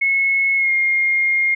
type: tone with pitch glide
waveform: sine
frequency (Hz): 2185 to 2130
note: C#7 to C7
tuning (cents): -26 to +30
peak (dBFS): -14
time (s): 0.01-1.55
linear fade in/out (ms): 10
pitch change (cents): -44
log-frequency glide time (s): 0.56-0.72
effects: none